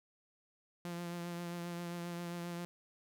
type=tone with vibrato; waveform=sawtooth; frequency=172.9 Hz; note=F3; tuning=17 cents flat; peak=-36 dBFS; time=0.85-2.65 s; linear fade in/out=0 ms; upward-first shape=triangle; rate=7.5 Hz; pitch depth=25 cents each way; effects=none